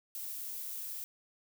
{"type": "noise with high-pass filter sweep", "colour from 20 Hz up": "violet", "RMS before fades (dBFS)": -41, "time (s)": [0.15, 1.04], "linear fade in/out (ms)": 0, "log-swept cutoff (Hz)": [320, 550], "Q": 9.8, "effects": []}